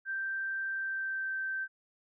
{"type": "tone with pitch glide", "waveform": "sine", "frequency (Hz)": [1568, 1555.4], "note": ["G6", "G6"], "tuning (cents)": [0, -14], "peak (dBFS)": -32, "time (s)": [0.05, 1.68], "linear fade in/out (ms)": 50, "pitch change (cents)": -14, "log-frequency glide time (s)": [0.73, 1.33], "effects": []}